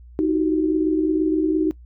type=tone cluster; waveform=sine; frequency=313.9 / 362.5 / 380 Hz; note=D#4 / F#4 / F#4; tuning=+15 / -35 / +46 cents; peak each=-18 / -26 / -24 dBFS; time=0.19-1.71 s; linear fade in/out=0 ms; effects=noise-tail reverb RT60 0.1 s tail -20 dB re dry + added 60 Hz sine -41 dBFS peak until 1.85 s